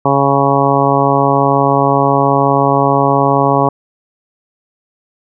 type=harmonic tone; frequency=138.9 Hz; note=C#3; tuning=4 cents sharp; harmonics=1 / 2 / 3 / 4 / 5 / 6 / 7 / 8; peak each=-17 / -17 / -17 / -17 / -17 / -17 / -17 / -17 dBFS; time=0.05-3.69 s; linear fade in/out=5 ms; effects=none